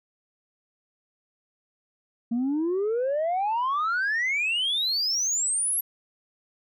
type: exponential sweep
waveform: sine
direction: up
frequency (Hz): 227.1 to 11630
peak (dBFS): -21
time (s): 2.31-5.81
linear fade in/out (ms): 10
effects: tanh soft clip ceiling -21 dBFS